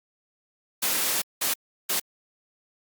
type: noise bursts at uneven times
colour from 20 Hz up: white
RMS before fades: -25 dBFS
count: 3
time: 0.82-1.22 / 1.41-1.54 / 1.89-2 s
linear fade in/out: 10 ms
effects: high-pass 200 Hz 12 dB/octave + Opus 48 kbps